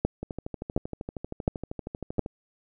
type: two click trains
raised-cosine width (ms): 2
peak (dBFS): -20 / -9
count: 27 / 4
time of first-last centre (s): 0.23-2.261 / 0.05-2.193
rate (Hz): 12.8 / 1.4
effects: none